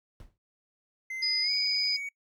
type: noise with exponential decay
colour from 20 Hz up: brown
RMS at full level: -42 dBFS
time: 0.2-0.38 s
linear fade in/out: 1 ms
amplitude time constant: 37 ms
type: tone with pitch glide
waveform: triangle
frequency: 2071 to 2245 Hz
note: C7 to C#7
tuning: -18 to +21 cents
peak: -32 dBFS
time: 1.1-2.09 s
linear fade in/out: 5 ms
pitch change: +139 cents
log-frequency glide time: 1.42-1.51 s
type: tone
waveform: sine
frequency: 4978 Hz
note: D#8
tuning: in tune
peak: -25 dBFS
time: 1.22-1.97 s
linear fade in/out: 10 ms
effects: noise-tail reverb RT60 0.1 s tail -23 dB re dry